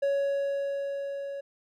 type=tone with level ramp; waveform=triangle; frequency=558 Hz; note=C#5; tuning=11 cents sharp; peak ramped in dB=-21 to -32 dBFS; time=0.02-1.41 s; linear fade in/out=10 ms; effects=none